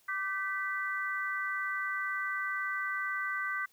sine tone cluster, 1176 / 1534 / 1974 Hz, D6 / G6 / B6, +2 / -38 / -1 cents, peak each -37 / -35 / -36 dBFS, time 0.08-3.66 s, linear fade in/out 10 ms, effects white hiss -67 dBFS RMS until 3.72 s

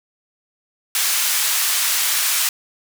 white band-pass noise, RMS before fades -19 dBFS, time 0.95-2.49 s, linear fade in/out 2 ms, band 1200 to 15000 Hz, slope 12 dB/octave, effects none

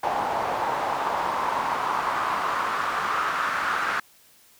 pink noise with band-pass filter sweep, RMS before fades -26 dBFS, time 0.03-4 s, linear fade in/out 5 ms, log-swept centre 800 to 1400 Hz, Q 3.4, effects white hiss -56 dBFS RMS until 4.59 s

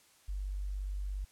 sine tone, 48.63 Hz, G1, 13 cents flat, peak -34 dBFS, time 0.28-1.25 s, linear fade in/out 10 ms, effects white hiss -64 dBFS RMS until 1.31 s + low-pass 11000 Hz 12 dB/octave

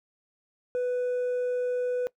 triangle tone with hard clipping, 495.7 Hz, B4, 6 cents sharp, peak -24 dBFS, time 0.75-2.07 s, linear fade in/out 0 ms, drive 1 dB, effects noise-tail reverb RT60 0.1 s tail -20 dB re dry

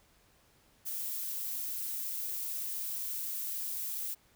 violet noise, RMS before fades -37 dBFS, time 0.85-4.15 s, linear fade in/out 20 ms, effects pink hiss -66 dBFS RMS until 4.35 s

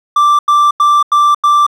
triangle tone bursts, 1174.7 Hz, D6, in tune, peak -4 dBFS, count 5, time 0.16-1.666 s, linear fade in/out 5 ms, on 230 ms, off 89 ms, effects none

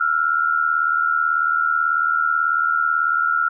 sine tone pair together, 1339.8 / 1418 Hz, E6 / F6, +28 / +26 cents, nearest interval minor second, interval 98 cents, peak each -19 dBFS, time 0-3.49 s, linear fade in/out 10 ms, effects none

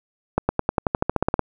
accelerating click train, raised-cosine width 1 ms, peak -4 dBFS, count 14, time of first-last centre 0.38-1.393 s, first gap 110 ms, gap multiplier 0.94, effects none

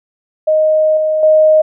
sine tone with level steps, 622.3 Hz, D#5, in tune, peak -8 / -11 / -5 dBFS, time 0.47-1.62 s, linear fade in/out 10 ms, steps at 0.97 / 1.23 s, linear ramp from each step 2 ms, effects none

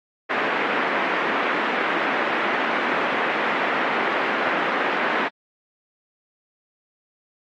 white band-pass noise, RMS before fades -23 dBFS, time 0.29-5.29 s, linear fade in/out 20 ms, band 230 to 2100 Hz, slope 24 dB/octave, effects AAC 48 kbps

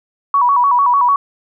sine tone with vibrato, 1046.5 Hz, C6, in tune, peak -9 dBFS, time 0.34-1.16 s, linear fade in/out 2 ms, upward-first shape square, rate 6.7 Hz, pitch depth 120 cents each way, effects none

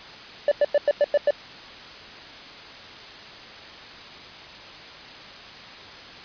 triangle tone bursts, 582 Hz, D5, 16 cents flat, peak -13 dBFS, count 7, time 0.48-1.307 s, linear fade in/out 2 ms, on 35 ms, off 97 ms, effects white hiss -41 dBFS RMS until 6.24 s + resampled to 11025 Hz

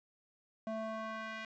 square tone with band-pass filter sweep, 220.5 Hz, A3, 4 cents sharp, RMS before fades -41 dBFS, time 0.67-1.45 s, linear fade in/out 0 ms, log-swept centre 570 to 2100 Hz, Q 1.5, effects resampled to 16000 Hz + 11-bit

